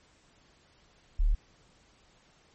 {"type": "tone", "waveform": "sine", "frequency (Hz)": 37, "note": "D1", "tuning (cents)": 14, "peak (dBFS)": -21, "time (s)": [1.19, 1.35], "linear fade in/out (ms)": 10, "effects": ["pink hiss -63 dBFS RMS until 2.54 s", "MP3 32 kbps"]}